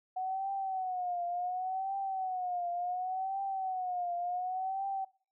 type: tone with vibrato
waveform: sine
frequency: 740 Hz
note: F#5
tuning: in tune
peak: -32 dBFS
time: 0.16-5.05 s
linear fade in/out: 10 ms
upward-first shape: triangle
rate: 0.69 Hz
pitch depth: 110 cents each way
effects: noise-tail reverb RT60 0.4 s tail -21 dB re dry